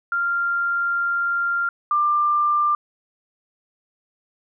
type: tone pair in turn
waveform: sine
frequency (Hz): 1391 / 1189.6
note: F6 / D6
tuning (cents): -7 / +22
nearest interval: minor third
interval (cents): 271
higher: first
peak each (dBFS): -19 / -16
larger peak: second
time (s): 0.12-1.69 / 1.91-2.75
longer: first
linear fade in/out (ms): 2
effects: none